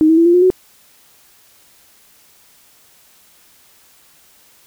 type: tone with pitch steps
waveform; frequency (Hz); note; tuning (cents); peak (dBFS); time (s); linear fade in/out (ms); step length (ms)
sine; 312.1 / 322.9 / 334.1 / 345.7 / 357.7 / 370.1; D#4 / E4 / E4 / F4 / F4 / F#4; +5 / -36 / +23 / -18 / +41 / 0; -7; 0.01-0.502; 0; 82
effects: white hiss -50 dBFS RMS until 4.66 s